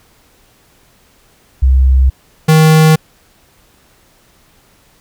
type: tone pair in turn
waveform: sine / square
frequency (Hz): 65.41 / 157.38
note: C2 / D#3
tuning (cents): 0 / +20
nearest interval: octave + minor third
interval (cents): 1520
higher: second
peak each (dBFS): -5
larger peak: neither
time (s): 1.62-2.1 / 2.48-2.96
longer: neither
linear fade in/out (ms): 10
effects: pink hiss -50 dBFS RMS until 5 s